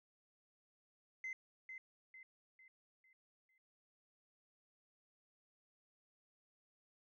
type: tone with echo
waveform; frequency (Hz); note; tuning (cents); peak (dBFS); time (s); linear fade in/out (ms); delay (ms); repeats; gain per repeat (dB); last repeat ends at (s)
sine; 2060; C7; -28; -40; 1.24-1.33; 2; 450; 5; -7; 3.58
effects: tanh soft clip ceiling -39 dBFS